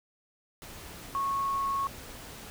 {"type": "tone in noise", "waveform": "sine", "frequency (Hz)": 1100, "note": "C#6", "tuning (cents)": -14, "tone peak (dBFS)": -27, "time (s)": [1.15, 1.87], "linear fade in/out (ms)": 0, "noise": "pink", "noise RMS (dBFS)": -45, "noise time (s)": [0.62, 2.5], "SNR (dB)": 15, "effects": []}